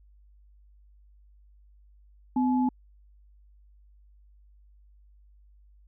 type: tone pair together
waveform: sine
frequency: 253.9 / 854 Hz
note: B3 / G#5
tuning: +48 / +48 cents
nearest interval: octave + major sixth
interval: 2100 cents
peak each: -22 / -30 dBFS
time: 2.36-2.69 s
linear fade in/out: 5 ms
effects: added 50 Hz sine -54 dBFS peak until 5.87 s